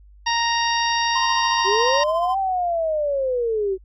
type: harmonic tone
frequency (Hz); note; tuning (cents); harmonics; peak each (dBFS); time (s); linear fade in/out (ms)
932.3; A#5; 0; 1 / 2 / 3 / 4 / 5 / 6; -21 / -25 / -28 / -29 / -30 / -28; 0.26-2.04; 10
type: tone with tremolo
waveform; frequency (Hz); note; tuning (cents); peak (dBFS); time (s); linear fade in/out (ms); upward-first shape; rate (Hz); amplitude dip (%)
triangle; 1034; C6; -21; -19; 1.15-2.35; 10; sine; 14; 55
type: linear two-way sweep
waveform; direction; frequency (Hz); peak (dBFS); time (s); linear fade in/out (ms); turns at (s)
sine; up then down; 370 to 784 to 370; -19; 1.64-3.78; 50; 2.38
effects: added 50 Hz sine -45 dBFS peak until 3.84 s